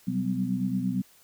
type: tone cluster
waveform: sine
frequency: 125.3 / 187.2 / 195.9 / 253 Hz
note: B2 / F#3 / G3 / B3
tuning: +25 / +20 / -1 / +42 cents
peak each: -35 / -29 / -31 / -30 dBFS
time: 0.07-1.02 s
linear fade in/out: 10 ms
effects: white hiss -58 dBFS RMS until 1.23 s